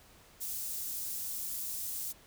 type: high-pass noise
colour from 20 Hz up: white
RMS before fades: -38 dBFS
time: 0.4-2.13 s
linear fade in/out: 20 ms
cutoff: 7000 Hz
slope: 12 dB/octave
effects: pink hiss -59 dBFS RMS until 2.26 s